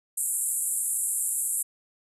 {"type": "band-pass noise", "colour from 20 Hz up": "pink", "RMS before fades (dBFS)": -28, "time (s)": [0.17, 1.63], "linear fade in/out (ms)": 10, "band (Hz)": [7600, 12000], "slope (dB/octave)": 96, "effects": []}